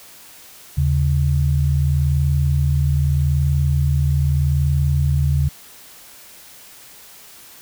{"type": "tone pair together", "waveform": "sine", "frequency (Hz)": [77.78, 138.59], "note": ["D#2", "C#3"], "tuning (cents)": [0, 0], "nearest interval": "minor seventh", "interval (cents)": 1000, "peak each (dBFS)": -17, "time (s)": [0.77, 5.49], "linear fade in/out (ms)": 10, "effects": ["white hiss -43 dBFS RMS until 7.61 s"]}